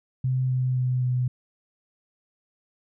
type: tone with pitch steps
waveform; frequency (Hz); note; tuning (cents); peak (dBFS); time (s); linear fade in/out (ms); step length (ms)
sine; 129.1 / 127.91 / 126.74 / 125.57; C3 / C3 / B2 / B2; -23 / -39 / +45 / +29; -21; 0.24-1.28; 5; 260
effects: none